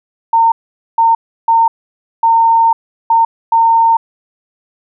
sine tone bursts at uneven times, 913 Hz, A#5, 36 cents flat, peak -6 dBFS, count 6, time 0.33-0.52 / 0.98-1.15 / 1.48-1.68 / 2.23-2.73 / 3.1-3.25 / 3.52-3.97 s, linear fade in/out 5 ms, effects none

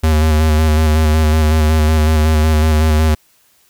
square tone with vibrato, 77.78 Hz, D#2, in tune, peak -10 dBFS, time 0.03-3.15 s, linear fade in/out 10 ms, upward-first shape square, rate 5.4 Hz, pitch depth 27 cents each way, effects white hiss -54 dBFS RMS until 3.69 s

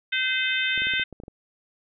harmonic tone, 515 Hz, C5, 28 cents flat, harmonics 3 / 4 / 5 / 6 / 7, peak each -27 / -28 / -29 / -30 / -30 dBFS, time 0.12-1.04 s, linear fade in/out 10 ms
clicks, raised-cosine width 2 ms, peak -27 dBFS, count 9, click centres 0.777 / 0.82 / 0.87 / 0.937 / 0.997 / 1.127 / 1.201 / 1.236 / 1.281 s
effects none

